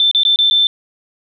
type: tone with dropouts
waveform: sine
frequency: 3546 Hz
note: A7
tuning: 13 cents sharp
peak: -9 dBFS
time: 0-0.67 s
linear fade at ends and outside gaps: 1 ms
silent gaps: 0.113-0.148 / 0.234-0.251 / 0.36-0.388 / 0.5-0.51 s
effects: none